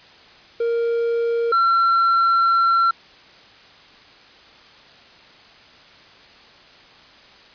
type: tone pair in turn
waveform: triangle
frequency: 466.2 / 1358 Hz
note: A#4 / F6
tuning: 0 / -49 cents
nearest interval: octave + perfect fifth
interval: 1851 cents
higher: second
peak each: -16 / -12 dBFS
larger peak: second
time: 0.6-1.52 / 1.52-2.91 s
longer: second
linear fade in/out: 5 ms
effects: white hiss -47 dBFS RMS until 7.54 s + resampled to 11025 Hz